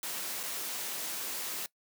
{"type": "noise with dropouts", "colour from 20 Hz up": "white", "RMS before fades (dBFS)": -37, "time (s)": [0.03, 1.66], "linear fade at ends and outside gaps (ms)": 1, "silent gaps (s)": [0.431, 0.435], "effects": ["noise-tail reverb RT60 0.1 s tail -21 dB re dry", "high-pass 200 Hz 12 dB/octave"]}